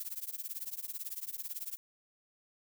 violet noise with tremolo, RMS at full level -37 dBFS, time 0-1.77 s, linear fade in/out 0 ms, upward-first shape triangle, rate 18 Hz, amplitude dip 100%, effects none

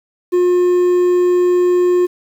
triangle tone, 357.5 Hz, F4, 41 cents sharp, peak -8 dBFS, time 0.32-2.07 s, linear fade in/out 20 ms, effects 7-bit

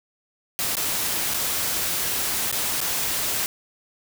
white noise with dropouts, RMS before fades -25 dBFS, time 0.59-3.46 s, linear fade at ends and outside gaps 0 ms, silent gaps 0.754-0.769 / 1.338-1.343 / 2.514-2.526 / 2.805-2.814 s, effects none

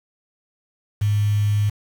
sine tone with quantisation, 103.83 Hz, G#2, in tune, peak -16 dBFS, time 1.01-1.7 s, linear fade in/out 10 ms, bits 6, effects none

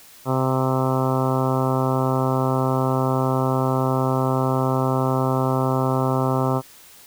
harmonic tone, 130.81 Hz, C3, in tune, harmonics 1 / 2 / 3 / 4 / 5 / 6 / 7 / 8 / 9 / 10, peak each -22 / -25 / -27 / -28 / -29 / -30 / -30 / -31 / -32 / -32 dBFS, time 0.25-6.62 s, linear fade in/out 50 ms, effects white hiss -47 dBFS RMS until 7.06 s

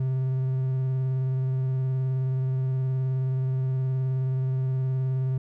triangle tone with vibrato, 130.81 Hz, C3, in tune, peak -21 dBFS, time 0-5.38 s, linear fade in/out 5 ms, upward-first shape sine, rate 19 Hz, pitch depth 19 cents each way, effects none

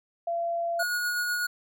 sine tone, 681 Hz, F5, 44 cents flat, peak -26 dBFS, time 0.27-0.83 s, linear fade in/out 5 ms
square tone with tremolo, 1449 Hz, F#6, 37 cents flat, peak -26 dBFS, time 0.79-1.47 s, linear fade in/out 10 ms, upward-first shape sine, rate 8 Hz, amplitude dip 25%
effects none

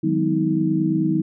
sine tone cluster, 155 / 184.2 / 204.6 / 252.7 / 317.6 Hz, D#3 / F#3 / G#3 / B3 / D#4, -6 / -7 / -26 / +40 / +36 cents, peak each -24 / -24 / -28 / -28 / -20 dBFS, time 0.03-1.22 s, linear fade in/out 10 ms, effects none

